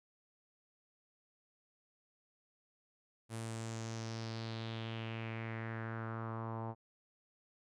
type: tone with low-pass filter sweep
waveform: sawtooth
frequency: 113 Hz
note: A2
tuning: 47 cents sharp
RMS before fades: -42 dBFS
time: 3.29-6.75 s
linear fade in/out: 50 ms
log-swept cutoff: 9900 to 870 Hz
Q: 3.4
effects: none